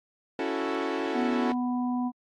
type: chord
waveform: sawtooth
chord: F# minor seventh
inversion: second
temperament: equal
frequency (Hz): 277.2 / 329.6 / 370 / 440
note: C#4 / E4 / F#4 / A4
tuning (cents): 0 / 0 / 0 / 0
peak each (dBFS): -29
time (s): 0.39-1.52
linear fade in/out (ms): 2
type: harmonic tone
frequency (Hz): 247.6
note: B3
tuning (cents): +5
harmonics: 1 / 3 / 4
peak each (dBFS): -26 / -36 / -38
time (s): 1.13-2.12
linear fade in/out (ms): 50
effects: low-pass 3000 Hz 12 dB/octave + AAC 64 kbps